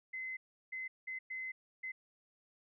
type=tone bursts at uneven times; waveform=sine; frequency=2050 Hz; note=C7; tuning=36 cents flat; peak=-39 dBFS; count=5; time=0.13-0.37 / 0.72-0.88 / 1.07-1.19 / 1.3-1.52 / 1.83-1.92 s; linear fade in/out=10 ms; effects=none